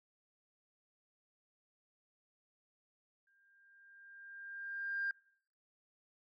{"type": "tone with exponential growth", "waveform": "sine", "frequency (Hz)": 1598, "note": "G6", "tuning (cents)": 33, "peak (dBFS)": -32, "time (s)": [3.27, 5.11], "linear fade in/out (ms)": 2, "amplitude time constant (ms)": 400, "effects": ["noise-tail reverb RT60 0.7 s tail -25 dB re dry", "tanh soft clip ceiling -29 dBFS"]}